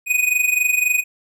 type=tone with amplitude modulation; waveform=square; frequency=2489 Hz; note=D#7; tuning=in tune; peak=-13 dBFS; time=0.06-1.04 s; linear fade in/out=50 ms; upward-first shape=sine; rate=23.8 Hz; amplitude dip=75%; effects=none